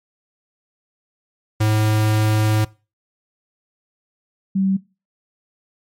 square / sine tone pair in turn, 107.8 / 192.51 Hz, A2 / G3, -35 / -31 cents, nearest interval minor seventh, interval 1004 cents, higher second, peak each -15 dBFS, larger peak neither, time 1.6-2.65 / 4.55-4.77 s, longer first, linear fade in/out 10 ms, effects noise-tail reverb RT60 0.3 s tail -21 dB re dry + MP3 64 kbps

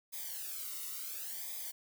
blue noise with flanger, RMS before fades -42 dBFS, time 0.12-1.72 s, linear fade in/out 20 ms, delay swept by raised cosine 0.7 to 1.23 ms, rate 0.71 Hz, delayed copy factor -0.95, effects none

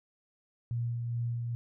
sine tone with tremolo, 118.4 Hz, A#2, 27 cents sharp, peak -29 dBFS, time 0.71-1.55 s, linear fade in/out 0 ms, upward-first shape sine, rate 2.4 Hz, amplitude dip 30%, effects none

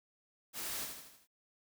white noise with echo, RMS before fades -41 dBFS, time 0.53-0.88 s, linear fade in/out 50 ms, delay 79 ms, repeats 5, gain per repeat -5 dB, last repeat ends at 1.275 s, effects none

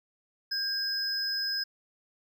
triangle tone pair together, 1600 / 5080 Hz, G6 / D#8, +35 / +35 cents, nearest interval octave + minor sixth, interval 2000 cents, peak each -34 / -28 dBFS, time 0.51-1.64 s, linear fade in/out 10 ms, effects none

